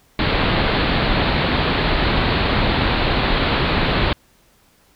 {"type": "low-pass noise", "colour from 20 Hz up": "pink", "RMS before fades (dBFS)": -18, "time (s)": [0.19, 4.13], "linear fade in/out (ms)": 2, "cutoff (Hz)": 4400, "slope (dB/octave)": 96, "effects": ["pink hiss -56 dBFS RMS until 4.95 s"]}